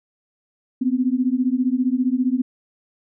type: beating tone pair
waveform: sine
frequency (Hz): 246.9 / 261.9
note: B3 / C4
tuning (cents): 0 / +2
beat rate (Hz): 15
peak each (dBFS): -20 / -20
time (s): 0.81-2.42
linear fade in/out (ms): 10
effects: none